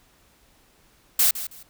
blue noise with echo, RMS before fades -18 dBFS, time 1.19-1.31 s, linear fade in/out 5 ms, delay 160 ms, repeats 2, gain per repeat -13 dB, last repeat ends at 1.63 s, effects pink hiss -59 dBFS RMS until 1.69 s

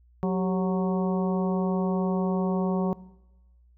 harmonic tone with a mistuned harmonic, 184.6 Hz, F#3, 4 cents flat, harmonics 1 / 2 / 3 / 4 / 5 / 6, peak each -24 / -30 / -34 / -36 / -38 / -40 dBFS, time 0.23-2.93 s, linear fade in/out 0 ms, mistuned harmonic 2, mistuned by +83 cents, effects noise-tail reverb RT60 1.0 s tail -19 dB re dry + added 60 Hz sine -55 dBFS peak until 3.77 s

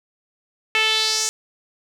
sawtooth tone with band-pass filter sweep, 438.1 Hz, A4, 7 cents flat, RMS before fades -20 dBFS, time 0.75-1.29 s, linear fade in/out 0 ms, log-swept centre 2500 to 6800 Hz, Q 3.1, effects none

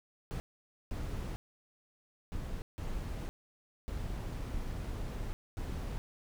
brown noise bursts at uneven times, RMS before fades -38 dBFS, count 6, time 0.31-0.4 / 0.91-1.36 / 2.32-2.62 / 2.78-3.29 / 3.88-5.33 / 5.57-5.98 s, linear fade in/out 0 ms, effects none

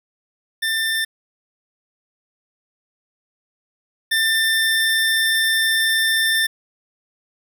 25% pulse tone pair in turn, 1789 / 1789 Hz, A6 / A6, +28 / +28 cents, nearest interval unison, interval 0 cents, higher neither, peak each -15 / -12 dBFS, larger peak second, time 0.62-1.05 / 4.11-6.47 s, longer second, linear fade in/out 10 ms, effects none

